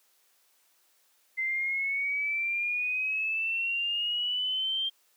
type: exponential sweep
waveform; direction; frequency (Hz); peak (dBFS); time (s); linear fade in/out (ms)
sine; up; 2065 to 3181; -27; 1.37-4.9; 20
effects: white hiss -67 dBFS RMS until 5.16 s + high-pass 400 Hz 12 dB/octave